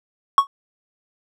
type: tone with exponential decay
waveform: triangle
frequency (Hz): 1108.7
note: C#6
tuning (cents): 0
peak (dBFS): -3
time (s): 0.38-0.47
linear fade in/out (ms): 1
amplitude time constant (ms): 19
effects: none